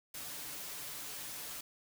white noise with comb filter, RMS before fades -44 dBFS, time 0.14-1.61 s, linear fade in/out 5 ms, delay 6.8 ms, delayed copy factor +0.5, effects none

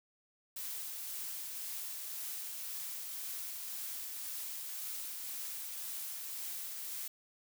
blue noise with tremolo, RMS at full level -41 dBFS, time 0.56-7.08 s, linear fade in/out 5 ms, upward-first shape triangle, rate 1.9 Hz, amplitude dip 25%, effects none

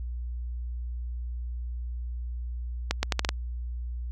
accelerating click train, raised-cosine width 0.2 ms, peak -7 dBFS, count 6, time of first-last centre 2.91-3.291 s, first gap 120 ms, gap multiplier 0.77, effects added 60 Hz sine -31 dBFS peak until 4.11 s

